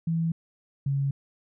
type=tone pair in turn; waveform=sine; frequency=164.81 / 138.59 Hz; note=E3 / C#3; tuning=0 / 0 cents; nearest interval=minor third; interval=300 cents; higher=first; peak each=-23 dBFS; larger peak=neither; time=0.07-0.32 / 0.86-1.11 s; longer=neither; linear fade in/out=5 ms; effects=none